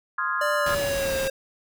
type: chord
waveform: sine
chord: F minor seventh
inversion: second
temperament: equal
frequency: 1046.5 / 1244.5 / 1396.9 / 1661.2 Hz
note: C6 / Eb6 / F6 / Ab6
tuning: 0 / 0 / 0 / 0 cents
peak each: -29 dBFS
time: 0.18-0.75 s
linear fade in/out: 5 ms
type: tone with pitch glide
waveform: square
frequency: 591 to 535.7 Hz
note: D5 to C5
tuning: +11 to +41 cents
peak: -25 dBFS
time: 0.41-1.3 s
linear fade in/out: 5 ms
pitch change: -170 cents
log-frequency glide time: 0.56-1.16 s
type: noise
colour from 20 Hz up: pink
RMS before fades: -32 dBFS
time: 0.66-1.28 s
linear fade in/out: 5 ms
effects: none